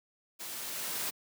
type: noise with level ramp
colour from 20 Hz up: white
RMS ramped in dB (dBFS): -42 to -34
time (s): 0.39-1.11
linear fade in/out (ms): 20
effects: high-pass 150 Hz 12 dB/octave